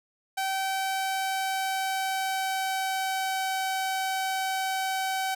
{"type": "tone with pitch glide", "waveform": "sawtooth", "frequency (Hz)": [770, 763.4], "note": ["G5", "G5"], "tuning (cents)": [-31, -46], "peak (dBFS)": -23, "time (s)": [0.37, 5.35], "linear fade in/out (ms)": 10, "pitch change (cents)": -15, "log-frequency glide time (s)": [0.62, 3.53], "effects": []}